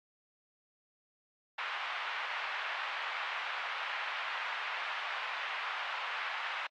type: band-pass noise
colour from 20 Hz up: pink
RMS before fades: -38 dBFS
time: 1.58-6.67 s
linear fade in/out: 5 ms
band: 910 to 3000 Hz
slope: 24 dB/octave
effects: AAC 64 kbps